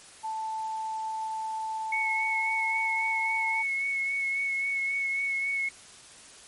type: tone with pitch glide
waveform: sine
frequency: 880 to 891.3 Hz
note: A5 to A5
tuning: 0 to +22 cents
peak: -30 dBFS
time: 0.23-3.63 s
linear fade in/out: 20 ms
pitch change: +22 cents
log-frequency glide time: 2.13-2.74 s
type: tone with vibrato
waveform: sine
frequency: 2200 Hz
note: C#7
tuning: 14 cents flat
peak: -26 dBFS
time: 1.92-5.69 s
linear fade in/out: 5 ms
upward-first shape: sine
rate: 3.7 Hz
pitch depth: 20 cents each way
effects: white hiss -50 dBFS RMS until 6.47 s + MP3 48 kbps